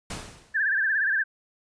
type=noise with exponential decay; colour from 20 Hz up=pink; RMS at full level=-32 dBFS; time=0.1-0.7 s; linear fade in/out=5 ms; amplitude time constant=130 ms
type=tone with vibrato; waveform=sine; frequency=1661.2 Hz; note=G#6; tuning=in tune; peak=-21 dBFS; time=0.54-1.24 s; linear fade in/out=20 ms; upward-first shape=sine; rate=17 Hz; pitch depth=120 cents each way
effects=resampled to 22050 Hz